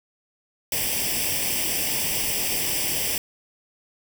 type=noise with comb filter; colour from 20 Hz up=white; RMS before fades=-25 dBFS; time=0.72-3.18 s; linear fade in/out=2 ms; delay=0.37 ms; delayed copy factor=+0.8; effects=none